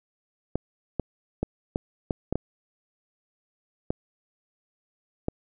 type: clicks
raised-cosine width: 2 ms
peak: -12 dBFS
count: 9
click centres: 0.556 / 0.997 / 1.43 / 1.759 / 2.108 / 2.326 / 2.356 / 3.905 / 5.284 s
effects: none